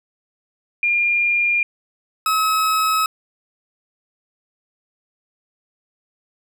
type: tone pair in turn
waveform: sine / 40% pulse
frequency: 2407 / 1283.6 Hz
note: D7 / E6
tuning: +42 / -46 cents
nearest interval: major seventh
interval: 1088 cents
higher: first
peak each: -15 dBFS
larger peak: neither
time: 0.83-1.63 / 2.26-3.06 s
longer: neither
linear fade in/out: 2 ms
effects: none